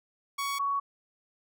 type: tone pair in turn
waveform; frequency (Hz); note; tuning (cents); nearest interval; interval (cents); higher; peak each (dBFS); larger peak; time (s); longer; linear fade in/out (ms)
sawtooth / sine; 1119 / 1119; C#6 / C#6; +16 / +16; unison; 0; neither; -26; neither; 0.38-0.59 / 0.59-0.8; neither; 10
effects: none